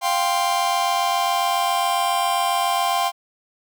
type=chord; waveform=45% pulse; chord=F suspended second; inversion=none; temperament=just; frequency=698.5 / 785.8 / 1047.7 Hz; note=F5 / G5 / C6; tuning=0 / +4 / +2 cents; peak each=-23 / -23 / -23 dBFS; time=0.01-3.12 s; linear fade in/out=50 ms; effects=none